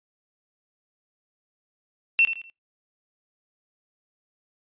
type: tone with echo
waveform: sine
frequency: 2700 Hz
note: E7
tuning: 41 cents sharp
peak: -15 dBFS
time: 2.19-2.25 s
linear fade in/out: 0 ms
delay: 83 ms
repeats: 3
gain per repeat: -10 dB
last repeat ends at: 2.499 s
effects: noise-tail reverb RT60 0.2 s tail -25 dB re dry + resampled to 8000 Hz